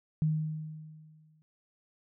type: tone with exponential decay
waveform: sine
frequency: 155.56 Hz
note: D#3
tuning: in tune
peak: -23 dBFS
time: 0.22-1.42 s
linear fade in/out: 0 ms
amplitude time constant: 260 ms
effects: none